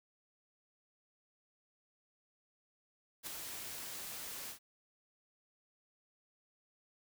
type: noise with ADSR envelope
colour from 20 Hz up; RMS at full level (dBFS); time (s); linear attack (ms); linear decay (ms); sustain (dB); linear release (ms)
white; -41; 3.23-4.59; 39; 4; -4; 96
effects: none